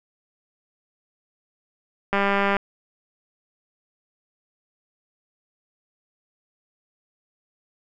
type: click train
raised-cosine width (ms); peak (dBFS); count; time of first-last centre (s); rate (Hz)
0.5; -7; 88; 2.13-2.567; 199
effects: none